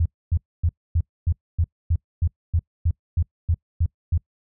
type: tone bursts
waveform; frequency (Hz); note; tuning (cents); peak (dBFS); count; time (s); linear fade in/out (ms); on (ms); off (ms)
sine; 83.5; E2; +23; -16; 14; 0-4.178; 5; 57; 260
effects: noise-tail reverb RT60 0.1 s tail -24 dB re dry